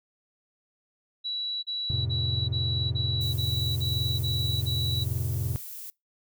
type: tone bursts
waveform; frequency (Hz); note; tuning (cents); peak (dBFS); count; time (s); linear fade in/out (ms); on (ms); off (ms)
sine; 3924; B7; -12; -29; 9; 1.24-5.046; 20; 390; 37
type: chord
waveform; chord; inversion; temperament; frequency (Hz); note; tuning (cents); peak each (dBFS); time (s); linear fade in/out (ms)
triangle; F major; none; equal; 87.31 / 110 / 130.81; F2 / A2 / C3; 0 / 0 / 0; -29; 1.9-5.56; 0
type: noise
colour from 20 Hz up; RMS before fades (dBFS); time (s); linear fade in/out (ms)
violet; -40; 3.21-5.9; 0
effects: noise-tail reverb RT60 0.2 s tail -24 dB re dry